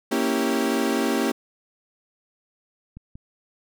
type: chord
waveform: 35% pulse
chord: A# diminished seventh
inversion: none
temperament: equal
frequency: 233.1 / 277.2 / 329.6 / 392 Hz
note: A#3 / C#4 / E4 / G4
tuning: 0 / 0 / 0 / 0 cents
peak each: -24 / -24 / -27 / -25 dBFS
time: 0.11-1.32 s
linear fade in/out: 10 ms
type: clicks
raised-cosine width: 5 ms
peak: -27 / -28 dBFS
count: 2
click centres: 2.97 / 3.155 s
effects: none